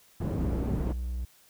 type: low-pass noise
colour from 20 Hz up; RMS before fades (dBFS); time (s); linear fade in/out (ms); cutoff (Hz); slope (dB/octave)
white; -31; 0.2-0.93; 10; 240; 12
type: tone with vibrato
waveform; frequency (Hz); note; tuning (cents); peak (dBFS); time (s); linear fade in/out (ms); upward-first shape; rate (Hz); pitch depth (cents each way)
triangle; 61.3; B1; -12; -28; 0.38-1.25; 5; square; 20; 63
effects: white hiss -60 dBFS RMS until 1.49 s